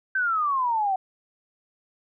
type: exponential sweep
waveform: sine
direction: down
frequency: 1568 to 744 Hz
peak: -21 dBFS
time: 0.15-0.96 s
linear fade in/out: 5 ms
effects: none